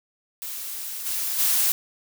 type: noise with level steps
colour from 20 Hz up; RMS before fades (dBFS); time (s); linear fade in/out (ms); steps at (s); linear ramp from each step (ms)
blue; -33 / -27 / -21; 0.42-1.72; 0; 1.05 / 1.38; 20
effects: none